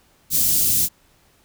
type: band-stop noise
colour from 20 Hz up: white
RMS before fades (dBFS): -18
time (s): 0.3-0.89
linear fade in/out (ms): 50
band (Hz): 230 to 6000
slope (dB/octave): 12
effects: pink hiss -58 dBFS RMS until 1.44 s